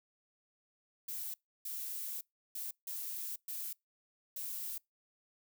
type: noise bursts at uneven times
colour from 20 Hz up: violet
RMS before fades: -41 dBFS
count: 6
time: 1.08-1.34 / 1.65-2.21 / 2.55-2.71 / 2.87-3.36 / 3.48-3.73 / 4.36-4.78 s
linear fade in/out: 5 ms
effects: noise-tail reverb RT60 0.2 s tail -26 dB re dry